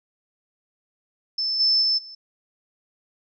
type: tone with level steps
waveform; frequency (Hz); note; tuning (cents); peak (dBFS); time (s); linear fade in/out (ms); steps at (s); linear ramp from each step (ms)
sine; 5274; E8; 0; -22 / -16 / -18 / -38; 1.38-2.15; 5; 1.59 / 1.81 / 1.97; 20
effects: none